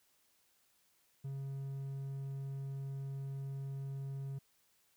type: tone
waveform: triangle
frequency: 136.8 Hz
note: C#3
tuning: 23 cents flat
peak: -37 dBFS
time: 1.24-4.39 s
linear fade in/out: 10 ms
effects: white hiss -73 dBFS RMS until 4.96 s